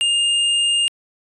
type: tone with hard clipping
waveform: sine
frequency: 2820 Hz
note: F7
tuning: 16 cents sharp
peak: -16 dBFS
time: 0.01-0.88 s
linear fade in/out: 0 ms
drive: 17 dB
effects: resampled to 24000 Hz